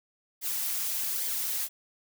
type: noise with flanger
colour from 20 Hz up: blue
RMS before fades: -31 dBFS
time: 0.41-1.69 s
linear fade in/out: 50 ms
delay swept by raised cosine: 0.73 to 5.33 ms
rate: 1.2 Hz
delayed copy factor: -0.55
effects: none